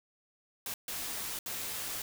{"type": "noise bursts at uneven times", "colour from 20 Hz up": "white", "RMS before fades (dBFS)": -38, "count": 3, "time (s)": [[0.66, 0.74], [0.88, 1.39], [1.46, 2.02]], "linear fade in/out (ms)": 2, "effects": []}